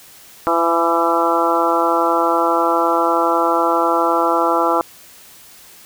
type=harmonic tone with a mistuned harmonic; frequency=168 Hz; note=E3; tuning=33 cents sharp; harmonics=2 / 3 / 4 / 5 / 6 / 7 / 8; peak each=-21 / -21 / -21 / -21 / -21 / -21 / -21 dBFS; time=0.47-4.81 s; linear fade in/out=0 ms; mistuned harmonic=6; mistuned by=-18 cents; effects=white hiss -43 dBFS RMS until 5.85 s